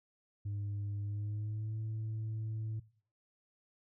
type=tone with pitch glide; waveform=sine; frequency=101.9 to 109.85 Hz; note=G#2 to A2; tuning=-32 to -2 cents; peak=-33 dBFS; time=0.45-2.8 s; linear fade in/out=10 ms; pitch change=+130 cents; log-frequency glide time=1.02-1.79 s; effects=noise-tail reverb RT60 0.5 s tail -21 dB re dry + tanh soft clip ceiling -34 dBFS